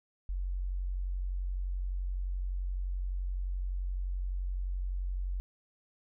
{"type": "tone", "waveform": "sine", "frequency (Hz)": 45.83, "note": "F#1", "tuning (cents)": -16, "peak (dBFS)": -31, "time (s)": [0.29, 5.4], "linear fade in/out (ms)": 0, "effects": []}